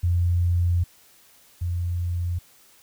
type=tone pair in turn; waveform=sine; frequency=87.31 / 87.31 Hz; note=F2 / F2; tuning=0 / 0 cents; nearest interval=unison; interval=0 cents; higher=neither; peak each=-18 / -23 dBFS; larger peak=first; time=0.03-0.84 / 1.61-2.39 s; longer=first; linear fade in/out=10 ms; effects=white hiss -55 dBFS RMS until 2.82 s